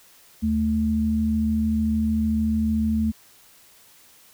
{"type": "tone pair together", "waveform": "sine", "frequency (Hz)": [77.78, 220], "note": ["D#2", "A3"], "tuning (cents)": [0, 0], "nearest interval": "octave + tritone", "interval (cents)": 1800, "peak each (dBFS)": [-26, -20], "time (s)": [0.42, 3.12], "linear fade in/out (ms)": 20, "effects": ["white hiss -53 dBFS RMS until 4.33 s"]}